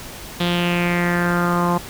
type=tone with low-pass filter sweep; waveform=sawtooth; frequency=174.61 Hz; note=F3; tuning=in tune; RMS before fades=-19 dBFS; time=0.4-1.78 s; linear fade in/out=5 ms; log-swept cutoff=3600 to 980 Hz; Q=4.4; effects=pink hiss -35 dBFS RMS until 1.89 s